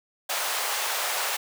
pink high-pass noise, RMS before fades -28 dBFS, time 0.29-1.37 s, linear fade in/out 10 ms, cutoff 610 Hz, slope 24 dB/octave, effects none

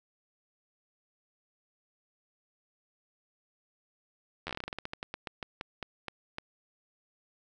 slowing click train, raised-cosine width 0.3 ms, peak -20 dBFS, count 22, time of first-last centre 4.47-6.384 s, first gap 11 ms, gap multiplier 1.18, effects none

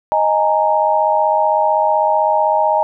sine chord, D# suspended fourth, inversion none, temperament equal with one note detuned, 622.3 / 830.6 / 926.4 Hz, D#5 / G#5 / A#5, 0 / 0 / -11 cents, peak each -16 dBFS, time 0.12-2.83 s, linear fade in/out 0 ms, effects none

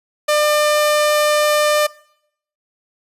sawtooth tone, 599 Hz, D5, 34 cents sharp, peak -9 dBFS, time 0.28-1.87 s, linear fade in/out 10 ms, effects noise-tail reverb RT60 0.7 s tail -21 dB re dry + resampled to 32000 Hz

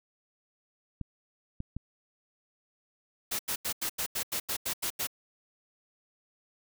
clicks, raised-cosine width 5 ms, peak -23 dBFS, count 3, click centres 1.013 / 1.604 / 1.766 s
white noise bursts, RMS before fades -32 dBFS, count 11, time 3.31-5.072 s, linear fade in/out 10 ms, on 82 ms, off 86 ms
effects none

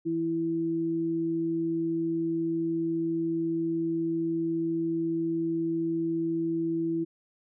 sine tone pair together, 164.69 / 330.3 Hz, E3 / E4, -1 / +4 cents, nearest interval octave, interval 1205 cents, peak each -36 / -26 dBFS, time 0.05-7.05 s, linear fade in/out 20 ms, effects none

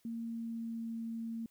sine tone with pitch glide, 230 to 228 Hz, A#3 to A#3, -23 to -38 cents, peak -37 dBFS, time 0.05-1.46 s, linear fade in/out 2 ms, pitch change -15 cents, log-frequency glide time 0.25-0.94 s, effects white hiss -72 dBFS RMS until 1.5 s

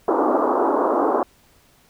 pink band-pass noise, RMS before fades -19 dBFS, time 0.08-1.23 s, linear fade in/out 2 ms, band 270 to 1200 Hz, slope 48 dB/octave, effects pink hiss -56 dBFS RMS until 1.89 s

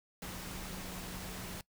sine tone in noise, 183 Hz, F#3, 19 cents flat, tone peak -47 dBFS, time 0.22-1.61 s, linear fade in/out 2 ms, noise pink, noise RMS -44 dBFS, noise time 0.22-1.61 s, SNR -6 dB, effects noise-tail reverb RT60 0.1 s tail -21 dB re dry

